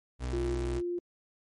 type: tone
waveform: 35% pulse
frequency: 62.7 Hz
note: B1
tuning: 27 cents sharp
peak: -30 dBFS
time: 0.19-0.82 s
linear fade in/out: 50 ms
type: tone with tremolo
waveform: sine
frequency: 350.5 Hz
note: F4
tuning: 6 cents sharp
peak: -30 dBFS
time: 0.33-0.99 s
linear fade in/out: 2 ms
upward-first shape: square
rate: 2.3 Hz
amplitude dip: 30%
effects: MP3 48 kbps